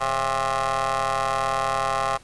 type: ring-modulated tone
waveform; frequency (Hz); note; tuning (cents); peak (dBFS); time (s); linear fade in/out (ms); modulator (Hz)
20% pulse; 130.81; C3; 0; -14; 0-2.18; 20; 935
effects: pink hiss -52 dBFS RMS until 2.23 s + resampled to 24000 Hz